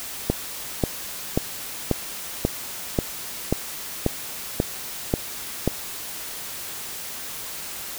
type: click train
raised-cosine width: 2 ms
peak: -5 dBFS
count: 11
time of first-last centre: 0.3-5.676 s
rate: 1.86 Hz
effects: white hiss -34 dBFS RMS until 7.98 s